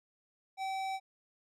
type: tone with tanh clipping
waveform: sine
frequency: 769 Hz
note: G5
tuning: 33 cents flat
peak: -36 dBFS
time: 0.57-1 s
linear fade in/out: 50 ms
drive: 17 dB
effects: none